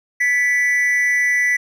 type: tone with amplitude modulation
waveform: triangle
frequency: 1975.5 Hz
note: B6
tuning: in tune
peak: -10 dBFS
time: 0.2-1.57 s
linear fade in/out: 10 ms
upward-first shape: sine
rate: 271 Hz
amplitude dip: 55%
effects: none